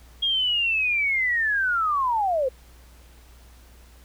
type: linear sweep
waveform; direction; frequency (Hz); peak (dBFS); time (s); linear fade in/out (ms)
sine; down; 3275 to 493.9; -20; 0.22-2.49; 10
effects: added 60 Hz sine -48 dBFS peak until 4.04 s + pink hiss -55 dBFS RMS until 4.04 s